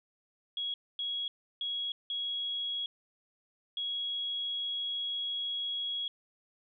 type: tone bursts at uneven times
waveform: sine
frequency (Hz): 3322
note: G#7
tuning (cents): 0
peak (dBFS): -32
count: 5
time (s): 0.57-0.74 / 0.99-1.28 / 1.61-1.92 / 2.1-2.86 / 3.77-6.08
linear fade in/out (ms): 2
effects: none